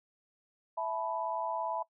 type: chord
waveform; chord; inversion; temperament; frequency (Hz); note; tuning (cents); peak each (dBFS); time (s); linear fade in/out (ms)
sine; E suspended fourth; none; equal with one note detuned; 659.3 / 869.9 / 987.8; E5 / A5 / B5; 0 / -20 / 0; -36 / -37 / -36; 0.77-1.83; 10
effects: noise-tail reverb RT60 0.1 s tail -20 dB re dry